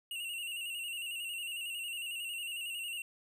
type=tone with vibrato; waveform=square; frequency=2794 Hz; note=F7; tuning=in tune; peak=-38 dBFS; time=0.11-3.02 s; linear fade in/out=2 ms; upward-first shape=square; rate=11 Hz; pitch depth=47 cents each way; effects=none